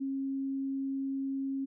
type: tone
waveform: sine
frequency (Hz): 271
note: C#4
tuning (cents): -39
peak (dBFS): -31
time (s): 0-1.66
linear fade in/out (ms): 20
effects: none